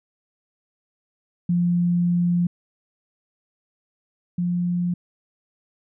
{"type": "tone pair in turn", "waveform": "sine", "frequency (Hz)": [174.61, 176.03], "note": ["F3", "F3"], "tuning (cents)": [0, 14], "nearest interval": "unison", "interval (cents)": 14, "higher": "second", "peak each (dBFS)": [-17, -20], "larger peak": "first", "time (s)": [[1.49, 2.47], [4.38, 4.94]], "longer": "first", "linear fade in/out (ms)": 5, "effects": []}